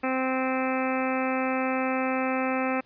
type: harmonic tone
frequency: 260.4 Hz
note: C4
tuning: 8 cents flat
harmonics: 1 / 2 / 3 / 4 / 5 / 6 / 7 / 8 / 9 / 10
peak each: -28 / -30 / -32 / -37 / -34 / -40 / -39 / -39 / -38 / -37 dBFS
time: 0.03-2.81 s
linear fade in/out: 10 ms
effects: pink hiss -61 dBFS RMS until 2.85 s + resampled to 11025 Hz